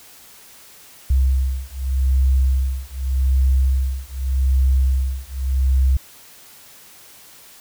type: beating tone pair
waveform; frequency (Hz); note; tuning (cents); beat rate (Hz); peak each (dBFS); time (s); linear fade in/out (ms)
sine; 65.41 / 66.25; C2 / C2; 0 / +22; 0.84; -18; 1.1-5.97; 5
effects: white hiss -45 dBFS RMS until 7.6 s